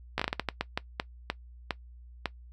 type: slowing click train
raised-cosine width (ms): 0.3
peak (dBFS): -12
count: 14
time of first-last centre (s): 0.18-2.257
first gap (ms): 15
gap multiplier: 1.35
effects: noise-tail reverb RT60 0.1 s tail -19 dB re dry + added 60 Hz sine -47 dBFS peak until 2.52 s